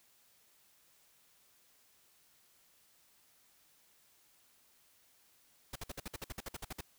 pink noise bursts, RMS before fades -42 dBFS, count 14, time 5.73-6.81 s, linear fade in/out 5 ms, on 27 ms, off 54 ms, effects white hiss -68 dBFS RMS until 6.98 s

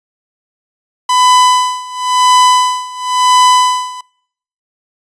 45% pulse tone with tremolo, 1001 Hz, B5, 23 cents sharp, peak -5 dBFS, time 1.09-4.01 s, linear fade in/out 5 ms, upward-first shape sine, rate 0.96 Hz, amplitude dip 90%, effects noise-tail reverb RT60 0.7 s tail -25 dB re dry + resampled to 22050 Hz

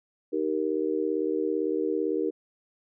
sine chord, Eb major, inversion none, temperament just, 311.1 / 388.9 / 466.7 Hz, Eb4 / G4 / Bb4, 0 / -14 / +2 cents, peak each -29 dBFS, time 0.32-2.31 s, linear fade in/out 20 ms, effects none

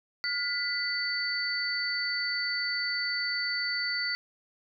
sine tone cluster, 1425 / 1991 / 4527 Hz, F6 / B6 / C#8, +34 / +14 / +36 cents, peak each -35 / -32 / -31 dBFS, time 0.24-4.15 s, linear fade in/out 0 ms, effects none

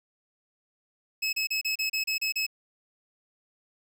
25% pulse tone bursts, 2583 Hz, E7, 36 cents flat, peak -22 dBFS, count 9, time 1.22-2.466 s, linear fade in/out 10 ms, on 110 ms, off 32 ms, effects none

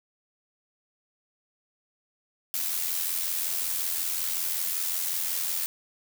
blue noise with amplitude modulation, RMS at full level -27 dBFS, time 2.54-5.66 s, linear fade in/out 0 ms, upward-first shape sine, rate 85.4 Hz, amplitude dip 50%, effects none

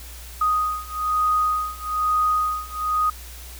sine beating tone pair, 1244.5 / 1245.6 Hz, D#6 / D#6, 0 / +2 cents, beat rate 1.1 Hz, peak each -23 / -22 dBFS, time 0.41-3.1 s, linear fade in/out 5 ms, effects added 60 Hz sine -38 dBFS peak until 3.59 s + white hiss -42 dBFS RMS until 3.59 s

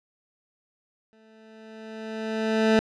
20% pulse tone with exponential growth, 220 Hz, A3, in tune, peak -11 dBFS, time 1.13-2.79 s, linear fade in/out 0 ms, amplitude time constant 360 ms, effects low-pass 4000 Hz 12 dB/octave

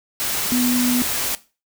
sine tone in noise, 246.9 Hz, B3, in tune, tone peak -17 dBFS, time 0.52-1.02 s, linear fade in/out 0 ms, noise white, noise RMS -23 dBFS, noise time 0.2-1.35 s, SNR +3 dB, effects noise-tail reverb RT60 0.3 s tail -17 dB re dry

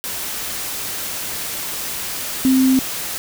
sine tone in noise, 261.6 Hz, C4, in tune, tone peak -11 dBFS, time 2.45-2.79 s, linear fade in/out 0 ms, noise white, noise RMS -26 dBFS, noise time 0.04-3.18 s, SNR +12 dB, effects none

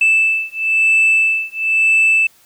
sine beating tone pair, 2637 / 2638 Hz, E7 / E7, 0 / +1 cents, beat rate 1 Hz, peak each -13 dBFS, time 0.01-2.27 s, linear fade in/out 5 ms, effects tanh soft clip ceiling -7 dBFS + white hiss -51 dBFS RMS until 2.45 s

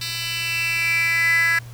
10% pulse tone with high-pass filter sweep, 333.4 Hz, E4, 20 cents sharp, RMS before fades -21 dBFS, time 0.01-1.59 s, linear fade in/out 5 ms, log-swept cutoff 3400 to 1800 Hz, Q 8, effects added 119 Hz sine -36 dBFS peak until 1.73 s + pink hiss -47 dBFS RMS until 1.73 s

